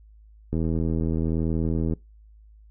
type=click train; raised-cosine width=3 ms; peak=-14 dBFS; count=115; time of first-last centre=0.53-1.936 s; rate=81.1 Hz; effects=noise-tail reverb RT60 0.2 s tail -22 dB re dry + added 53 Hz sine -48 dBFS peak until 2.7 s